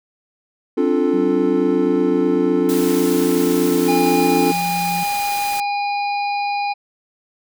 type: chord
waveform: triangle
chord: D minor seventh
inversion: third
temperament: equal with one note detuned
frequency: 265.6 / 293.7 / 349.2 / 440 Hz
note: C4 / D4 / F4 / A4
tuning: +26 / 0 / 0 / 0 cents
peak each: -18 dBFS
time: 0.77-4.52 s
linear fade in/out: 10 ms
type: tone with pitch glide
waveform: sine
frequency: 188.7 to 175.05 Hz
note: F#3 to F3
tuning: +34 to +4 cents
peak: -25 dBFS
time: 1.13-5.04 s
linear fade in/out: 10 ms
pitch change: -130 cents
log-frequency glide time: 1.45-4.55 s
type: noise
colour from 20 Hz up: white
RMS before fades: -29 dBFS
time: 2.69-5.6 s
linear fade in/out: 0 ms
type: harmonic tone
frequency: 814 Hz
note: G#5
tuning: 35 cents flat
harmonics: 1 / 3 / 5 / 6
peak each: -19 / -27 / -35 / -36 dBFS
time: 3.87-6.74 s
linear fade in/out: 20 ms
effects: none